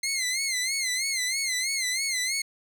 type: tone with vibrato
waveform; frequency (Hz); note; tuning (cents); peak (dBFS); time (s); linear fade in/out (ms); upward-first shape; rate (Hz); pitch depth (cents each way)
15% pulse; 2093; C7; 0; -19; 0.03-2.42; 5; sine; 3.1; 96
effects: none